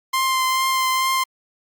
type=tone with vibrato; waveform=sawtooth; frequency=1046.5 Hz; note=C6; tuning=in tune; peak=-14 dBFS; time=0.13-1.24 s; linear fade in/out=10 ms; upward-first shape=triangle; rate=2.3 Hz; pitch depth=17 cents each way; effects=Opus 48 kbps